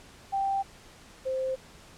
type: tone pair in turn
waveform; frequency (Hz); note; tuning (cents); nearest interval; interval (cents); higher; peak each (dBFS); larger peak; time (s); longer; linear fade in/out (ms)
sine; 784 / 523.3; G5 / C5; 0 / 0; perfect fifth; 700; first; -25 / -27; first; 0.32-0.63 / 1.25-1.56; neither; 20
effects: pink hiss -52 dBFS RMS until 1.97 s + low-pass 9000 Hz 12 dB/octave